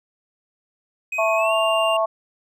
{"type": "tone with pitch glide", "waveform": "triangle", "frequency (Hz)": [2516, 2792], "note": ["D#7", "F7"], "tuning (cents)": [19, -1], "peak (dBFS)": -22, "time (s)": [1.12, 1.97], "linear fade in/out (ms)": 5, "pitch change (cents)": 180, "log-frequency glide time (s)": [1.36, 1.53]}
{"type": "harmonic tone", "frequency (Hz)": 220, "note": "A3", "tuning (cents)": 0, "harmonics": [3, 4, 5], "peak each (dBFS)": [-19, -27, -23], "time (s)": [1.18, 2.06], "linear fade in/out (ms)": 10}
{"effects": []}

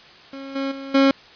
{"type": "tone with level steps", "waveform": "30% pulse", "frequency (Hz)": 272.4, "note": "C#4", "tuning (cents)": -30, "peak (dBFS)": [-30, -20, -29, -10], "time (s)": [0.33, 1.11], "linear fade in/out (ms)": 2, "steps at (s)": [0.55, 0.71, 0.94], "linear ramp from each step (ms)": 10, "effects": ["white hiss -46 dBFS RMS until 1.35 s", "resampled to 11025 Hz"]}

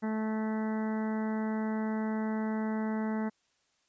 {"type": "harmonic tone", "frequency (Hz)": 218, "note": "A3", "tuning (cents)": -16, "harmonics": [1, 2, 3, 4, 5, 6, 7, 8, 9], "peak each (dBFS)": [-30, -40, -43, -42, -49, -50, -49, -52, -49], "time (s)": [0.02, 3.3], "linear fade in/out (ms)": 20, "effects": ["white hiss -73 dBFS RMS until 3.88 s", "resampled to 16000 Hz"]}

